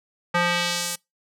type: tone with band-pass filter sweep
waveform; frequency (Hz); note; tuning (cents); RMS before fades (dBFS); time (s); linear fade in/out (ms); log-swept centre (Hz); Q
square; 174.61; F3; 0; -24; 0.34-0.96; 10; 1400 to 9900; 0.98
effects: noise-tail reverb RT60 0.2 s tail -25 dB re dry